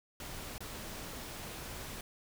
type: noise with dropouts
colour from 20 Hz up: pink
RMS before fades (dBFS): -44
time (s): 0.2-2.01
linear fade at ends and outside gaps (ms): 2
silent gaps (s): 0.581-0.605
effects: none